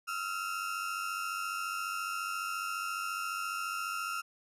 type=tone pair together; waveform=35% pulse; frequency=1283.5 / 1378 Hz; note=E6 / F6; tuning=-47 / -24 cents; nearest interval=minor second; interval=123 cents; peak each=-37 / -34 dBFS; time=0.07-4.22 s; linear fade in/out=20 ms; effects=resampled to 32000 Hz